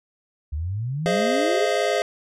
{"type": "exponential sweep", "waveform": "sine", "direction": "up", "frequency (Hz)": [70.3, 443.5], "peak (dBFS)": -24, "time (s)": [0.52, 1.67], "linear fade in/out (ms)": 10}
{"type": "chord", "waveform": "square", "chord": "F minor seventh", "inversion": "first", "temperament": "equal with one note detuned", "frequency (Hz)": [415.3, 523.3, 622.3, 684.1], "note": ["Ab4", "C5", "Eb5", "F5"], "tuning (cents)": [0, 0, 0, -36], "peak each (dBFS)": -26, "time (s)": [1.06, 2.02], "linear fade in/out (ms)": 0}
{"effects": ["low-pass 7000 Hz 12 dB/octave"]}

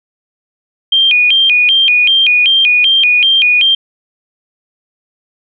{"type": "tone with vibrato", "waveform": "sine", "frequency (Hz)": 2794, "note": "F7", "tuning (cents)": 0, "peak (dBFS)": -6, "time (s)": [0.92, 3.75], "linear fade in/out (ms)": 5, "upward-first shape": "square", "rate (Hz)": 2.6, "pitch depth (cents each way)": 220, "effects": []}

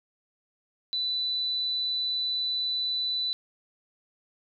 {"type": "tone", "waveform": "sine", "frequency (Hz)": 3984, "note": "B7", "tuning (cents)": 14, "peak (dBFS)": -26, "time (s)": [0.93, 3.33], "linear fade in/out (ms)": 0, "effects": []}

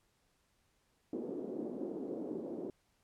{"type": "band-pass noise", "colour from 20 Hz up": "white", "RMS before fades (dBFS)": -41, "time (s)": [1.13, 2.7], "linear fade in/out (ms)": 2, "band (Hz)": [240, 410], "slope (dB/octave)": 24, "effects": ["pink hiss -75 dBFS RMS until 3.03 s", "low-pass 12000 Hz 12 dB/octave"]}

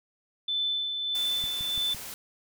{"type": "tone with tremolo", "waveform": "sine", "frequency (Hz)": 3519, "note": "A7", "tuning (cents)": 0, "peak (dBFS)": -25, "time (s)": [0.48, 1.94], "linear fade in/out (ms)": 5, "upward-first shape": "sine", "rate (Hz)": 1.6, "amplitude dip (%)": 40}
{"type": "noise", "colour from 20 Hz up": "white", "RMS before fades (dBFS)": -40, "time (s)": [1.15, 2.14], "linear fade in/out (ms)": 0}
{"type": "click train", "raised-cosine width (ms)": 5, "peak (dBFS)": -31, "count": 4, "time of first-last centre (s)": [1.44, 1.947], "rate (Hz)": 5.92}
{"effects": []}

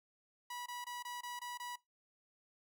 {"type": "tone bursts", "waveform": "sawtooth", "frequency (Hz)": 975, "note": "B5", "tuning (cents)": -23, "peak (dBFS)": -39, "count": 7, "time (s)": [0.5, 1.758], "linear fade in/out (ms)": 5, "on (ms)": 160, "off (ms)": 23, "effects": ["noise-tail reverb RT60 0.2 s tail -22 dB re dry"]}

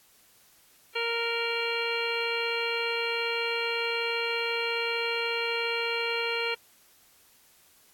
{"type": "harmonic tone", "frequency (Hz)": 465.3, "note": "A#4", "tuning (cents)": -3, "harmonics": [1, 2, 3, 4, 5, 6, 7, 9], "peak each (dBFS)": [-32, -37, -36, -41, -32, -34, -40, -39], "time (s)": [0.95, 6.55], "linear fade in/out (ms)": 10, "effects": ["white hiss -60 dBFS RMS until 7.93 s", "AAC 64 kbps"]}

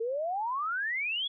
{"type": "exponential sweep", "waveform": "sine", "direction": "up", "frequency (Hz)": [440, 3452], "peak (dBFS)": -29, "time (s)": [0, 1.28], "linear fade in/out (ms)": 10, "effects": []}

